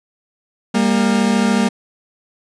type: tone pair together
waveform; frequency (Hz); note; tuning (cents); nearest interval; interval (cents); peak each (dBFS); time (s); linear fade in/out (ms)
40% pulse; 199.46 / 233.1; G3 / A#3; +30 / 0; minor third; 270; -15; 0.74-1.69; 10
effects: resampled to 22050 Hz